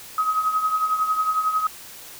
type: tone with tremolo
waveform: sine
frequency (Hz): 1267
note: D#6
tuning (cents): +31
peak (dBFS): -16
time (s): 0.18-1.67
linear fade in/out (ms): 2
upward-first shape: triangle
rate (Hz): 11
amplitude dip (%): 70
effects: white hiss -41 dBFS RMS until 2.19 s